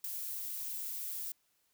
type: noise with ADSR envelope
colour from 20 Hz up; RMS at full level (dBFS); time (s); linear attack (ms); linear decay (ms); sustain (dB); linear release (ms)
violet; -35; 0.04-1.32; 5; 7; -5; 3
effects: white hiss -75 dBFS RMS until 1.73 s